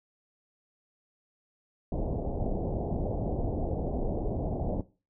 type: low-pass noise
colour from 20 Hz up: pink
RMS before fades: -31 dBFS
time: 1.92-4.81 s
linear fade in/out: 2 ms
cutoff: 750 Hz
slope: 48 dB/octave
effects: noise-tail reverb RT60 0.3 s tail -17 dB re dry